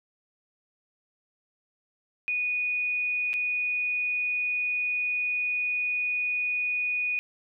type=tone with dropouts; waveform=sine; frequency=2470 Hz; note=D#7; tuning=13 cents flat; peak=-25 dBFS; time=2.28-7.19 s; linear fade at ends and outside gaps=0 ms; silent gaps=3.332-3.339 s; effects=none